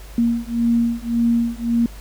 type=beating tone pair; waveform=sine; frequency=233.1 / 234.9 Hz; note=A#3 / A#3; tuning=0 / +13 cents; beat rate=1.8 Hz; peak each=-19 dBFS; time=0.18-1.86 s; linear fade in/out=2 ms; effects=added 50 Hz sine -35 dBFS peak until 2 s + pink hiss -44 dBFS RMS until 2 s